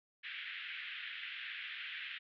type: band-pass noise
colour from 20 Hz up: pink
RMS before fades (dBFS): -45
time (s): 0.23-2.19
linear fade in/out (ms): 20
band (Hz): 1600 to 3400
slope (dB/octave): 48
effects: none